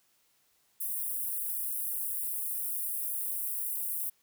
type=high-pass noise; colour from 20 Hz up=white; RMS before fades=-34 dBFS; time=0.8-4.1 s; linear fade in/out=10 ms; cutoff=9400 Hz; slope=48 dB/octave; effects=white hiss -70 dBFS RMS until 4.22 s